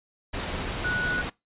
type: tone in noise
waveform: sine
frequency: 1471 Hz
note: F#6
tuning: 11 cents flat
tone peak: -25 dBFS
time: 0.84-1.22 s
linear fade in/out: 10 ms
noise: pink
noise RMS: -31 dBFS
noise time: 0.33-1.3 s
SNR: +3 dB
effects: noise-tail reverb RT60 0.2 s tail -22 dB re dry + resampled to 8000 Hz